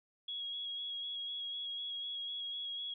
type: tone with vibrato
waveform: sine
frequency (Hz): 3322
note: G#7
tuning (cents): 0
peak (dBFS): -38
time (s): 0.28-2.94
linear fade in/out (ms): 5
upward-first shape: square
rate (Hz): 4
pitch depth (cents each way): 14
effects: none